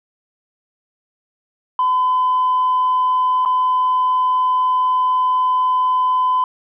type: tone with dropouts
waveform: sine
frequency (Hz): 1013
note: B5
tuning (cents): +44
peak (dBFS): -12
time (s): 1.79-6.44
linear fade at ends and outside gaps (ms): 2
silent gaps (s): 3.451-3.458
effects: tanh soft clip ceiling -10 dBFS